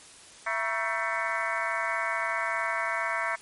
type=harmonic tone with a mistuned harmonic; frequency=222.3 Hz; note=A3; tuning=18 cents sharp; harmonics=3 / 4 / 5 / 6 / 7 / 8 / 9 / 10; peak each=-35 / -35 / -35 / -35 / -35 / -35 / -35 / -35 dBFS; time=0.46-3.36 s; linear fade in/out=10 ms; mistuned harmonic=4; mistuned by=+120 cents; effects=white hiss -50 dBFS RMS until 3.41 s + MP3 48 kbps